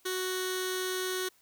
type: tone with notch filter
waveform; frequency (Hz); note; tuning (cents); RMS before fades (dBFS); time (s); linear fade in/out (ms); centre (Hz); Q
15% pulse; 370.9; F#4; +4; -33; 0.05-1.29; 10; 800; 0.52
effects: white hiss -65 dBFS RMS until 1.41 s